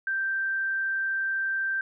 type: tone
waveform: sine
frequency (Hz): 1568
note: G6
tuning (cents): 0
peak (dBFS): -25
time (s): 0.07-1.81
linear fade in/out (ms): 2
effects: none